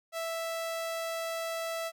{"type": "tone", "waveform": "sawtooth", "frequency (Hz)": 659.3, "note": "E5", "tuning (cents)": 0, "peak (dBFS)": -29, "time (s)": [0.12, 1.92], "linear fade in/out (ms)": 50, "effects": []}